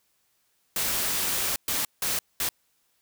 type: noise bursts at uneven times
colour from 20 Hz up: white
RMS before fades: -27 dBFS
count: 4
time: 0.76-1.56 / 1.68-1.85 / 2.02-2.19 / 2.4-2.49 s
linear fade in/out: 2 ms
effects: white hiss -70 dBFS RMS until 3.01 s